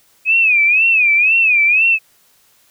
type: tone with vibrato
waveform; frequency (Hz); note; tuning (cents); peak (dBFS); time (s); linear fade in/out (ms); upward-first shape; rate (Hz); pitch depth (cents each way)
sine; 2512; D#7; +16; -9; 0.25-1.99; 50; sine; 2; 140
effects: white hiss -54 dBFS RMS until 2.7 s